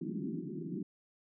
pink band-pass noise, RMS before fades -39 dBFS, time 0.01-0.83 s, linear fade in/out 5 ms, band 150 to 370 Hz, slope 96 dB/octave, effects none

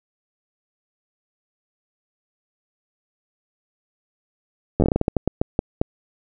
slowing click train, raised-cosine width 2 ms, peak -4 dBFS, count 15, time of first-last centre 4.8-5.815 s, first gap 10 ms, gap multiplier 1.27, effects none

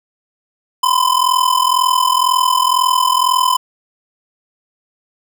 square ring-modulated tone, 1017 Hz, C6, 50 cents flat, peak -9 dBFS, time 0.83-3.57 s, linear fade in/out 2 ms, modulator 21 Hz, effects none

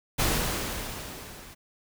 pink noise with level ramp, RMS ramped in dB -24 to -47 dBFS, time 0.18-1.55 s, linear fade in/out 20 ms, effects none

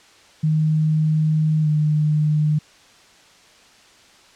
sine tone with pitch glide, 155.56 to 151.92 Hz, D#3 to D#3, 0 to -41 cents, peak -15 dBFS, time 0.43-2.59 s, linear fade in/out 10 ms, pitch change -41 cents, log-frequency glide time 1.62-1.67 s, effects white hiss -50 dBFS RMS until 4.35 s + low-pass 6000 Hz 12 dB/octave

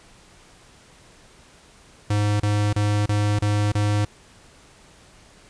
square tone bursts, 103.83 Hz, G#2, in tune, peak -19 dBFS, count 6, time 2.1-4.05 s, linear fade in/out 5 ms, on 300 ms, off 30 ms, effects pink hiss -51 dBFS RMS until 5.49 s + resampled to 22050 Hz

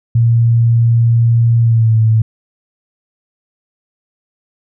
sine tone with pitch glide, 116.54 to 111.02 Hz, A#2 to A2, 0 to +16 cents, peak -7 dBFS, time 0.15-2.22 s, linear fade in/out 5 ms, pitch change -84 cents, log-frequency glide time 1.6-1.97 s, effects none

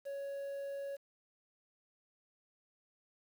triangle tone with quantisation, 557 Hz, C#5, 8 cents sharp, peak -37 dBFS, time 0.05-0.97 s, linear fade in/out 20 ms, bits 10, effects none

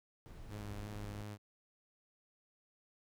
brown noise, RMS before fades -50 dBFS, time 0.26-1.22 s, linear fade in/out 0 ms
sawtooth tone with vibrato, 103.8 Hz, G#2, in tune, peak -40 dBFS, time 0.48-1.38 s, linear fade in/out 50 ms, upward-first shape triangle, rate 2.9 Hz, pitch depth 21 cents each way
effects none

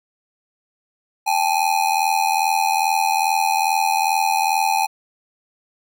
square ring-modulated tone, 830.6 Hz, G#5, in tune, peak -14 dBFS, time 1.26-4.87 s, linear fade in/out 20 ms, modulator 41.2 Hz, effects none

